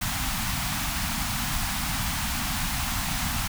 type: band-stop noise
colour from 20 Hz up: pink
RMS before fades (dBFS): -28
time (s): 0.01-3.48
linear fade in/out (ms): 10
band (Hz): 270 to 710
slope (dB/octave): 48
effects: none